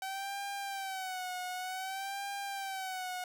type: tone with vibrato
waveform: sawtooth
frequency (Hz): 763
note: G5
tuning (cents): -47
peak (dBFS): -33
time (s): 0.02-3.24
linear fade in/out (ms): 2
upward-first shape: sine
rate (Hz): 0.54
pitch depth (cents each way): 81
effects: none